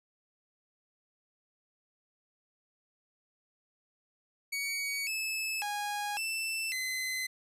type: tone with pitch steps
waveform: sawtooth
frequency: 2249 / 2608 / 825 / 2659 / 2042 Hz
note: C#7 / E7 / G#5 / E7 / C7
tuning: +24 / -19 / -12 / +14 / -43 cents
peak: -29 dBFS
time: 4.52-7.27 s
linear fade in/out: 10 ms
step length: 550 ms
effects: resampled to 32000 Hz